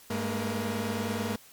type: tone cluster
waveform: sawtooth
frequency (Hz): 100.4 / 210.2 / 230.1 / 480.4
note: G2 / G#3 / A#3 / B4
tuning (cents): +42 / +21 / -22 / -48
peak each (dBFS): -32 / -30 / -29 / -34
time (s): 0.1-1.36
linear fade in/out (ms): 5
effects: white hiss -54 dBFS RMS until 1.52 s + MP3 96 kbps